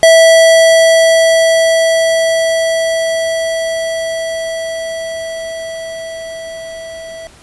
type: tone with level ramp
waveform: square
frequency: 655 Hz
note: E5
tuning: 11 cents flat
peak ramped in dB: -3 to -27 dBFS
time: 0.03-7.27 s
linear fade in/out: 0 ms
effects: pink hiss -42 dBFS RMS until 7.42 s + resampled to 24000 Hz